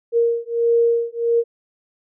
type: beating tone pair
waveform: sine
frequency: 466.2 / 467.7 Hz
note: A#4 / A#4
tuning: 0 / +6 cents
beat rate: 1.5 Hz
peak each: -18 dBFS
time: 0.12-1.44 s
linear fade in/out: 50 ms
effects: none